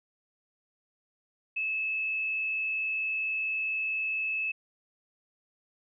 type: tone with frequency modulation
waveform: sine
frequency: 2600 Hz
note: E7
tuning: 24 cents flat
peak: -28 dBFS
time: 1.56-4.52 s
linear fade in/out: 10 ms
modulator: 64.4 Hz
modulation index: 0.52
effects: none